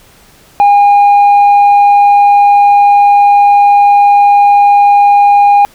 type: tone with tanh clipping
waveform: triangle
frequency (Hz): 813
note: G#5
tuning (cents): -37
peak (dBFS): -3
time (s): 0.6-5.65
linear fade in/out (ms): 0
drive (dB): 7
effects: pink hiss -42 dBFS RMS until 5.74 s